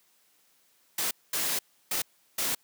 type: noise bursts at uneven times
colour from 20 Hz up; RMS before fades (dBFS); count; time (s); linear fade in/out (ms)
white; -29; 4; 0.98-1.11 / 1.33-1.59 / 1.91-2.02 / 2.38-2.55; 5
effects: white hiss -66 dBFS RMS until 2.63 s + high-pass 150 Hz 12 dB/octave